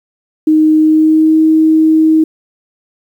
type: tone with pitch glide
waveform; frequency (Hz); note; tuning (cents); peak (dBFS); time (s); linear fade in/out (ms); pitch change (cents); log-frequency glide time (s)
sine; 311.1 to 316.2; D#4 to D#4; 0 to +28; -5; 0.47-2.24; 5; +28; 0.78-1.38
effects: 7-bit